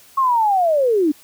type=linear sweep; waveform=sine; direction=down; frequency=1100 to 279.9 Hz; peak=-13 dBFS; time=0.17-1.12 s; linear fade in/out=10 ms; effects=white hiss -48 dBFS RMS until 1.23 s